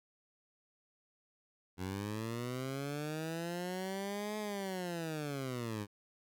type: linear two-way sweep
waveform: 15% pulse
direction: up then down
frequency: 89.9 to 214 to 99.8 Hz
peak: -31 dBFS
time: 1.77-5.87 s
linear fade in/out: 50 ms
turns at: 4.38 s
effects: none

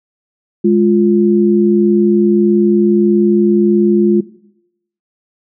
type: tone pair together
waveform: sine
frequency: 207.6 / 349.2 Hz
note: G#3 / F4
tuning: 0 / 0 cents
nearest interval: major sixth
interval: 900 cents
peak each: -10 dBFS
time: 0.64-4.21 s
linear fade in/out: 10 ms
effects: noise-tail reverb RT60 0.8 s tail -18 dB re dry

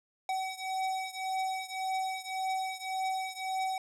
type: beating tone pair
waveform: square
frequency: 758 / 759.8 Hz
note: F#5 / F#5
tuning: +42 / +46 cents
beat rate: 1.8 Hz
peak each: -35 / -37 dBFS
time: 0.29-3.78 s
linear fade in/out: 2 ms
effects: low-pass 10000 Hz 12 dB/octave + 11-bit

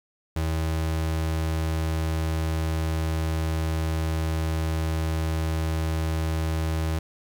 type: tone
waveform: 35% pulse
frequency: 80 Hz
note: D#2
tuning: 49 cents sharp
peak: -22 dBFS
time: 0.36-6.99 s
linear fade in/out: 5 ms
effects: 10-bit

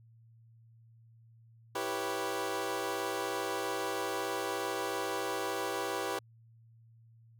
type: chord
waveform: 20% pulse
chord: C# half-diminished seventh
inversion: first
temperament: equal with one note detuned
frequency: 329.6 / 392 / 491.3 / 554.4 Hz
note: E4 / G4 / B4 / C#5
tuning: 0 / 0 / -9 / 0 cents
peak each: -36 / -32 / -33 / -36 dBFS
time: 1.75-6.19 s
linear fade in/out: 5 ms
effects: added 114 Hz sine -57 dBFS peak until 7.39 s

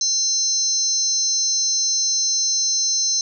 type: tone cluster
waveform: sine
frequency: 4158 / 5370 / 6170 Hz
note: C8 / E8 / G8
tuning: -12 / +31 / -28 cents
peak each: -25 / -24 / -19 dBFS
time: 0.01-3.21 s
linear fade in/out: 2 ms
effects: none

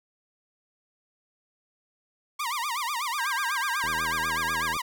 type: tone with vibrato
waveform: sawtooth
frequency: 1059 Hz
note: C6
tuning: 21 cents sharp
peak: -24 dBFS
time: 2.39-4.82 s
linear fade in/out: 10 ms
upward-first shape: sine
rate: 8.1 Hz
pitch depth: 250 cents each way
type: tone with pitch glide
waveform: sine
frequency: 1600 to 1629.8 Hz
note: G6 to G#6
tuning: +35 to -33 cents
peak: -29 dBFS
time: 3.18-4.73 s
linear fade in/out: 10 ms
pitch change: +32 cents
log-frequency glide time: 4.01-4.57 s
type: click train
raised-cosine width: 2 ms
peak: -28 dBFS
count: 76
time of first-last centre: 3.84-4.766 s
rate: 81 Hz
effects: none

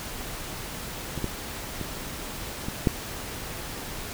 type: clicks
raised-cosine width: 3 ms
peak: -20 / -14 / -18 / -18 / -6 dBFS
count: 5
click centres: 1.177 / 1.243 / 1.813 / 2.685 / 2.872 s
effects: pink hiss -36 dBFS RMS until 4.13 s

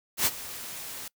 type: noise with ADSR envelope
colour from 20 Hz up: white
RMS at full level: -22 dBFS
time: 0.17-1.08 s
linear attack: 88 ms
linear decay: 41 ms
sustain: -17 dB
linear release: 4 ms
effects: noise-tail reverb RT60 0.1 s tail -25 dB re dry

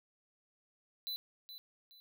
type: tone with echo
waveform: square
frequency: 4000 Hz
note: B7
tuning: 21 cents sharp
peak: -38 dBFS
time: 1.07-1.16 s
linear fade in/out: 0 ms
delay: 420 ms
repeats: 2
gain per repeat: -10 dB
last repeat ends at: 2 s
effects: none

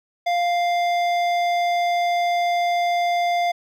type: tone with hard clipping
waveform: triangle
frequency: 698.5 Hz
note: F5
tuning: in tune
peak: -20 dBFS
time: 0.26-3.52 s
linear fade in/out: 10 ms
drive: 16 dB
effects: none

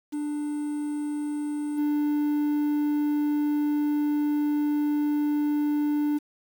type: tone with level steps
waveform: triangle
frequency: 295.6 Hz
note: D4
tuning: 11 cents sharp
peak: -25 / -20 dBFS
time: 0.12-6.19 s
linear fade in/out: 20 ms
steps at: 1.77 s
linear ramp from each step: 20 ms
effects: 8-bit

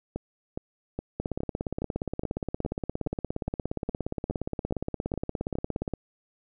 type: two click trains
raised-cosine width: 2 ms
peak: -16 / -18 dBFS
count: 82 / 14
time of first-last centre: 1.2-5.937 / 0.16-5.554 s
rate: 17.1 / 2.41 Hz
effects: none

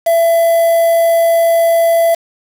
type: tone with quantisation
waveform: triangle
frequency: 669 Hz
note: E5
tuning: 25 cents sharp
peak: -6 dBFS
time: 0.06-2.15 s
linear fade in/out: 10 ms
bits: 4
effects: none

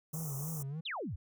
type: band-stop noise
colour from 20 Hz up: white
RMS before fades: -44 dBFS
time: 0.13-0.63 s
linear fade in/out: 10 ms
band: 1300 to 5600 Hz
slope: 96 dB/octave
type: tone with vibrato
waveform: triangle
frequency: 148.9 Hz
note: D3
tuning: 24 cents sharp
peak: -35 dBFS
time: 0.13-0.81 s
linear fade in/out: 10 ms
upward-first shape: sine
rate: 3.3 Hz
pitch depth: 160 cents each way
type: exponential sweep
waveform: sine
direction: down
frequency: 4186 to 68.8 Hz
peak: -36 dBFS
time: 0.85-1.16 s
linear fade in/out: 10 ms
effects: none

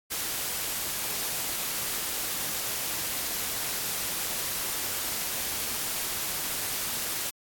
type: noise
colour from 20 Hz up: white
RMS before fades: -31 dBFS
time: 0.1-7.31 s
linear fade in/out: 20 ms
effects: AAC 64 kbps

